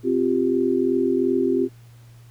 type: chord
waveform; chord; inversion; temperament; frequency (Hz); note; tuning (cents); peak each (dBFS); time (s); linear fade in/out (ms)
sine; C suspended fourth; none; equal; 261.6 / 349.2 / 392; C4 / F4 / G4; 0 / 0 / 0; -22; 0.03-1.69; 50
effects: added 118 Hz sine -44 dBFS peak until 2.3 s + pink hiss -57 dBFS RMS until 2.3 s